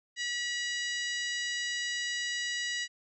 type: harmonic tone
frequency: 968 Hz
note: B5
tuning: 35 cents flat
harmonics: 2 / 3 / 4 / 5 / 6 / 7 / 8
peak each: -34 / -38 / -40 / -42 / -44 / -45 / -46 dBFS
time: 0.16-2.88 s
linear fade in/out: 50 ms
effects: none